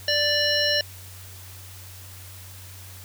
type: harmonic tone with a mistuned harmonic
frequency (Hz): 587.3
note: D5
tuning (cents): 0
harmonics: 1 / 3 / 5 / 7 / 9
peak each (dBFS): -26 / -26 / -26 / -26 / -26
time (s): 0.08-0.81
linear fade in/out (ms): 2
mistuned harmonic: 9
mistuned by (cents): +63
effects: added 93 Hz sine -42 dBFS peak until 3.04 s + white hiss -45 dBFS RMS until 3.04 s